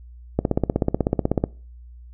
click train, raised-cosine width 2 ms, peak -5 dBFS, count 18, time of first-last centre 0.39-1.439 s, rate 16.2 Hz, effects noise-tail reverb RT60 0.4 s tail -23 dB re dry + added 60 Hz sine -40 dBFS peak until 2.13 s

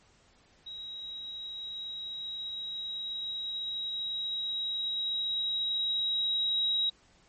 sine tone with level ramp, 3832 Hz, A#7, 47 cents sharp, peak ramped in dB -39 to -25 dBFS, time 0.66-6.9 s, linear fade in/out 10 ms, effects pink hiss -63 dBFS RMS until 7.28 s + MP3 32 kbps

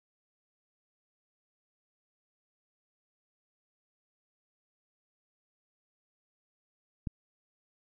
click, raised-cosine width 5 ms, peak -21 dBFS, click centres 7.072 s, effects none

